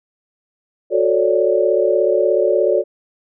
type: chord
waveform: sine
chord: D major seventh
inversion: first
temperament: just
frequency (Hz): 367.1 / 440.5 / 550.6 / 587.3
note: F#4 / A4 / C#5 / D5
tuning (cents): -14 / +2 / -12 / 0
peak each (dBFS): -18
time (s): 0.9-2.84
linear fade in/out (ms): 50
effects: none